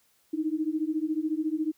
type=beating tone pair; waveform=sine; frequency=305.3 / 319.3 Hz; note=D#4 / D#4; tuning=-33 / +45 cents; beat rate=14 Hz; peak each=-29 dBFS; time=0.33-1.72 s; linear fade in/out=10 ms; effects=white hiss -67 dBFS RMS until 1.77 s